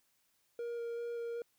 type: tone with vibrato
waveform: triangle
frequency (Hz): 470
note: A#4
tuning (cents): +14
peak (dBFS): -35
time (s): 0.59-1.42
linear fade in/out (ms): 2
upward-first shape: square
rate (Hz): 2.6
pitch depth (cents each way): 8
effects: white hiss -75 dBFS RMS until 1.58 s